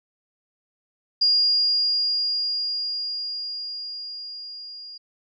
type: tone with level ramp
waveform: sine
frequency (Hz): 4836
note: D8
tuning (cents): +50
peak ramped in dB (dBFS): -15 to -37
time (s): 1.21-4.98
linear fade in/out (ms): 10
effects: none